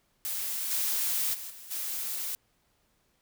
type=noise with level steps; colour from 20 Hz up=blue; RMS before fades=-33 / -29 / -40 / -47 / -34 dBFS; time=0.25-2.35 s; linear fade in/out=0 ms; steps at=0.7 / 1.33 / 1.49 / 1.7 s; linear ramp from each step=20 ms; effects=pink hiss -71 dBFS RMS until 3.21 s